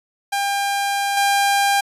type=tone with level steps; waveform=sawtooth; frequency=800 Hz; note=G5; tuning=35 cents sharp; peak=-15 / -11 dBFS; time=0.32-1.81 s; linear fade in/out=10 ms; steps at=1.17 s; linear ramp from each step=2 ms; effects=resampled to 32000 Hz